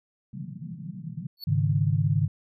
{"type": "band-pass noise", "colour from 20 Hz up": "pink", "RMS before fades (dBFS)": -37, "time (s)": [0.33, 1.27], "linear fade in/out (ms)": 5, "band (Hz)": [140, 190], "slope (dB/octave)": 48}
{"type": "tone with exponential growth", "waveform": "square", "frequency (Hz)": 4437, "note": "C#8", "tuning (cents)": 1, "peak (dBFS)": -32, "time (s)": [1.37, 1.44], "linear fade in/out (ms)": 2, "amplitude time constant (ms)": 15}
{"type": "chord", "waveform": "sine", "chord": "Ab suspended fourth", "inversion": "none", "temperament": "equal", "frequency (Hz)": [103.83, 138.59, 155.56], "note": ["Ab2", "Db3", "Eb3"], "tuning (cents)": [0, 0, 0], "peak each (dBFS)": -25, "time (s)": [1.47, 2.28], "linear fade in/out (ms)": 10}
{"effects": []}